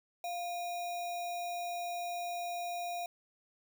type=tone with sample-and-hold; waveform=sine; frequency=698.5 Hz; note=F5; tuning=in tune; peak=-35 dBFS; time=0.24-3.06 s; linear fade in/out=2 ms; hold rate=3150 Hz; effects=none